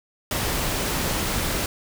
pink noise, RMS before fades -25 dBFS, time 0.31-1.66 s, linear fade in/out 2 ms, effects none

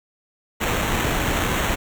pink noise with sample-and-hold, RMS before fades -22 dBFS, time 0.6-1.76 s, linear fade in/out 20 ms, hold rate 4900 Hz, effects none

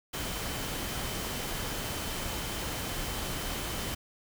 sine tone in noise, 3070 Hz, G7, 37 cents flat, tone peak -46 dBFS, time 0.13-3.95 s, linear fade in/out 10 ms, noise pink, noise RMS -35 dBFS, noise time 0.13-3.95 s, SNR -14 dB, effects none

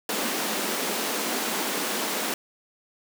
pink high-pass noise, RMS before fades -28 dBFS, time 0.09-2.34 s, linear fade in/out 2 ms, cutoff 200 Hz, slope 48 dB/octave, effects none

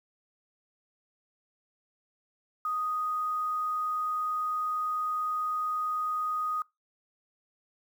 sine tone with quantisation, 1244.5 Hz, D#6, in tune, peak -28 dBFS, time 2.65-6.62 s, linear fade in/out 2 ms, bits 9, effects noise-tail reverb RT60 0.2 s tail -23 dB re dry

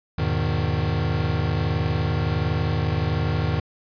square chord, E major seventh, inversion none, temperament equal, 82.41 / 103.83 / 123.47 / 155.56 Hz, E2 / G#2 / B2 / D#3, 0 / 0 / 0 / 0 cents, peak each -27 / -27 / -30 / -26 dBFS, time 0.18-3.6 s, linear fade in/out 5 ms, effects resampled to 11025 Hz

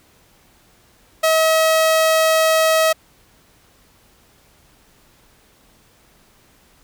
sawtooth tone, 640 Hz, D#5, 49 cents sharp, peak -9 dBFS, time 1.23-2.93 s, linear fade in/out 10 ms, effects pink hiss -54 dBFS RMS until 6.83 s

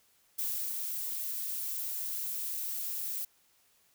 violet noise with ADSR envelope, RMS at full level -33 dBFS, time 0.38-3.25 s, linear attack 12 ms, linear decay 340 ms, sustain -3 dB, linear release 6 ms, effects white hiss -68 dBFS RMS until 3.94 s

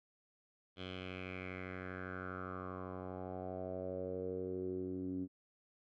10% pulse tone with low-pass filter sweep, 92.5 Hz, F#2, in tune, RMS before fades -43 dBFS, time 0.76-5.28 s, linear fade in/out 50 ms, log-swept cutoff 3300 to 270 Hz, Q 4.8, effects none

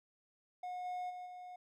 triangle tone with level steps, 724 Hz, F#5, 38 cents flat, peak -38 / -36 / -42 / -45 dBFS, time 0.63-1.56 s, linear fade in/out 5 ms, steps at 0.84 / 1.09 / 1.25 s, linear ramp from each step 20 ms, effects none

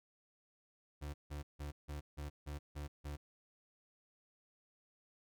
35% pulse tone bursts, 73.3 Hz, D2, 3 cents flat, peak -40 dBFS, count 8, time 1.01-3.17 s, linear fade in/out 20 ms, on 130 ms, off 160 ms, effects none

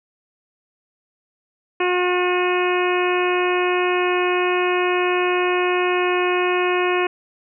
harmonic tone with a mistuned harmonic, 359.9 Hz, F#4, 48 cents flat, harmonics 1 / 2 / 3 / 4 / 5 / 6 / 7 / 8, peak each -19 / -26 / -25 / -30 / -29 / -31 / -26 / -33 dBFS, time 1.8-7.07 s, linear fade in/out 5 ms, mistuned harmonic 6, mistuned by +15 cents, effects none

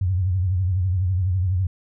sine tone with vibrato, 92.1 Hz, F#2, 7 cents flat, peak -18 dBFS, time 0.01-1.67 s, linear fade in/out 5 ms, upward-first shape triangle, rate 12 Hz, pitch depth 130 cents each way, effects none

